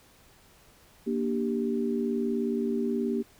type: chord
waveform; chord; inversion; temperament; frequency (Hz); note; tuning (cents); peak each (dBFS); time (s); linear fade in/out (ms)
sine; G minor; first; just; 235.2 / 294 / 392; Bb3 / D4 / G4; +16 / +2 / 0; -28 / -34 / -30; 1.06-3.23; 20
effects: pink hiss -58 dBFS RMS until 3.39 s